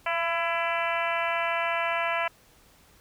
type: harmonic tone with a mistuned harmonic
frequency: 334.4 Hz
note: E4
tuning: 25 cents sharp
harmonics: 2 / 3 / 4 / 5 / 6 / 7 / 8 / 9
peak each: -30 / -31 / -33 / -34 / -35 / -33 / -36 / -41 dBFS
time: 0.06-2.28 s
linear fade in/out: 5 ms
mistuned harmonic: 2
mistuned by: +18 cents
effects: pink hiss -58 dBFS RMS until 3 s